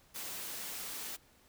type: high-pass noise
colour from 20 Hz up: white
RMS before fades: -42 dBFS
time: 0.14-1.17 s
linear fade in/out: 20 ms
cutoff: 150 Hz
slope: 12 dB/octave
effects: pink hiss -65 dBFS RMS until 1.48 s